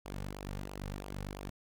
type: tone with flanger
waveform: sawtooth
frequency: 48.88 Hz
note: G1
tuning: 4 cents flat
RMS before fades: -42 dBFS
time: 0.05-1.5 s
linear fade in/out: 10 ms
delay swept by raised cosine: 0.5 to 3.1 ms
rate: 3 Hz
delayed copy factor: -0.65
effects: none